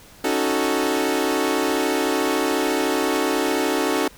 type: chord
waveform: sawtooth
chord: D# half-diminished seventh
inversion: third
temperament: equal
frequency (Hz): 277.2 / 311.1 / 370 / 440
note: C#4 / D#4 / F#4 / A4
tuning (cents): 0 / 0 / 0 / 0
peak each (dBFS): -21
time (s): 0.24-4.08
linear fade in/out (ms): 5
effects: pink hiss -47 dBFS RMS until 4.17 s